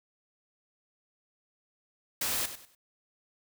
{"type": "noise with echo", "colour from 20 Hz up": "white", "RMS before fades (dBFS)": -31, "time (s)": [2.21, 2.46], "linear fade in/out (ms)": 5, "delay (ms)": 97, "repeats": 3, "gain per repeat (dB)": -11, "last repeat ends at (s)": 2.751, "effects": []}